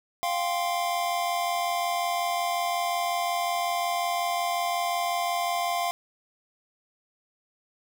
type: chord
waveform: square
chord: F suspended second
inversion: none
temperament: equal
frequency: 698.5 / 784 / 1046.5 Hz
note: F5 / G5 / C6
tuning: 0 / 0 / 0 cents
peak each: -28 / -34 / -32 dBFS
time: 0.23-5.91 s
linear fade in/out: 0 ms
effects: none